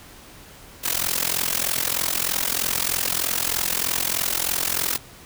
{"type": "noise with amplitude modulation", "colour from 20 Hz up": "white", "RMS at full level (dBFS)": -20, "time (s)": [0.83, 4.98], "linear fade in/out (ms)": 20, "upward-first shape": "sine", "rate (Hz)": 43.2, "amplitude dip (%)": 90, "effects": ["pink hiss -45 dBFS RMS until 5.25 s"]}